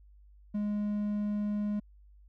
triangle tone, 207.7 Hz, G#3, in tune, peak -27 dBFS, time 0.54-1.8 s, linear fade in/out 10 ms, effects added 50 Hz sine -54 dBFS peak until 2.28 s

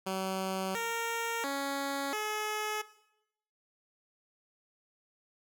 10% pulse tone with pitch steps, 189.9 / 462 / 277.9 / 426.2 Hz, F#3 / A#4 / C#4 / G#4, +45 / -16 / +4 / +45 cents, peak -24 dBFS, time 0.06-2.82 s, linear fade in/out 10 ms, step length 690 ms, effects noise-tail reverb RT60 0.8 s tail -17 dB re dry

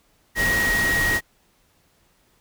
sine tone in noise, 1891 Hz, A#6, 24 cents sharp, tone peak -19 dBFS, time 0.35-1.21 s, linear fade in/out 50 ms, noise pink, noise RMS -26 dBFS, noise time 0.35-1.21 s, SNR +4 dB, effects pink hiss -62 dBFS RMS until 2.4 s

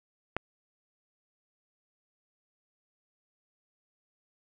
click, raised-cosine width 0.5 ms, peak -14 dBFS, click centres 0.366 s, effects none

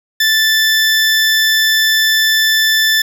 20% pulse tone, 1760 Hz, A6, in tune, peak -5 dBFS, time 0.2-3.02 s, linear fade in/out 5 ms, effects none

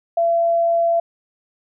sine tone, 676 Hz, E5, 43 cents sharp, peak -14 dBFS, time 0.17-1 s, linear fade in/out 5 ms, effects none

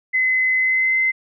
sine tone with pitch glide, 2037 to 2062 Hz, C7 to C7, -47 to -26 cents, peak -15 dBFS, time 0.13-1.12 s, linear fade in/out 20 ms, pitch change +21 cents, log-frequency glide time 0.57-0.97 s, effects none

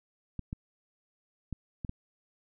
clicks, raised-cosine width 5 ms, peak -23 dBFS, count 5, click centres 0.393 / 0.529 / 1.527 / 1.848 / 1.894 s, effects none

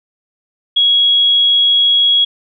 sine tone, 3322 Hz, G#7, in tune, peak -8 dBFS, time 0.76-2.25 s, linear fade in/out 10 ms, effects none

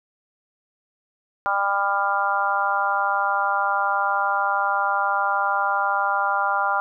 harmonic tone, 199.3 Hz, G3, 29 cents sharp, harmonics 3 / 4 / 5 / 6 / 7, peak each -31 / -24 / -26 / -26 / -24 dBFS, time 1.46-6.8 s, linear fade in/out 0 ms, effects none

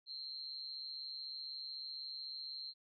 sine tone with amplitude modulation, 4158 Hz, C8, 12 cents flat, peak -39 dBFS, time 0.06-2.74 s, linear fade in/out 50 ms, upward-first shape sine, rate 140 Hz, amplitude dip 100%, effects none

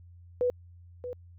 sine tone with echo, 493.9 Hz, B4, in tune, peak -23 dBFS, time 0.41-0.5 s, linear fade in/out 0 ms, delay 630 ms, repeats 1, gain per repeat -11 dB, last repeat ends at 1.13 s, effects added 87 Hz sine -49 dBFS peak until 1.38 s

